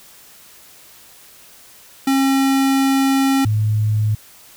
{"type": "tone pair in turn", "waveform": ["square", "sine"], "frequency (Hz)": [270, 107.15], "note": ["C#4", "A2"], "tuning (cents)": [-45, -45], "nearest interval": "octave + major third", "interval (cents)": 1600, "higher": "first", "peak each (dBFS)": -14, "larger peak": "neither", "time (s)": [[2.07, 3.45], [3.45, 4.15]], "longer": "first", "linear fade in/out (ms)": 5, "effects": ["white hiss -45 dBFS RMS until 4.56 s"]}